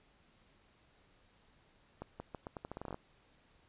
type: accelerating click train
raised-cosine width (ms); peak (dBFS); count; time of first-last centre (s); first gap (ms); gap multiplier
1; -28; 14; 2.02-2.944; 180; 0.82
effects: pink hiss -68 dBFS RMS until 3.68 s + resampled to 8000 Hz